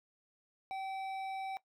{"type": "tone with hard clipping", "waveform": "sine", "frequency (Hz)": 770, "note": "G5", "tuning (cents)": -31, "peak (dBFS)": -39, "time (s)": [0.71, 1.57], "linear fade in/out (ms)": 0, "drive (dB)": 9, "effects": ["noise-tail reverb RT60 0.1 s tail -17 dB re dry"]}